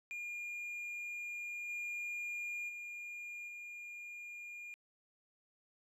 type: tone with level steps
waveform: triangle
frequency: 2417 Hz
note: D7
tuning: 49 cents sharp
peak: -39 / -37 / -42 / -44 dBFS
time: 0.11-4.74 s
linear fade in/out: 0 ms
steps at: 1.68 / 2.68 / 3.47 s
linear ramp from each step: 20 ms
effects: resampled to 32000 Hz